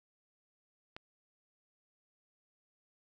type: click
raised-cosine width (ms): 0.3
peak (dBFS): -28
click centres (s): 0.965
effects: none